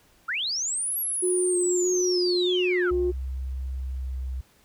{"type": "linear two-way sweep", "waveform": "sine", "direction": "up then down", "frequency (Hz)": [1244.5, 11520, 1244.5], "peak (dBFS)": -25, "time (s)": [0.28, 2.91], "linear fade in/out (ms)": 10, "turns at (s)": 0.98}
{"type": "tone with vibrato", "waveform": "sine", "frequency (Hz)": 360, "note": "F#4", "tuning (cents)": -47, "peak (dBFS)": -21, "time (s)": [1.22, 3.12], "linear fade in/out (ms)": 20, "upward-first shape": "square", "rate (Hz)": 1.6, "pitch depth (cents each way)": 12}
{"type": "tone with pitch glide", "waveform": "sine", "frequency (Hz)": [65.41, 64.7], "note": ["C2", "C2"], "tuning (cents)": [0, -19], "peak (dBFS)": -28, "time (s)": [2.91, 4.41], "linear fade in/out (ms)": 5, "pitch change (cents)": -19, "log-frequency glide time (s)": [3.71, 4.28]}
{"effects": ["tanh soft clip ceiling -14 dBFS", "pink hiss -60 dBFS RMS until 4.64 s"]}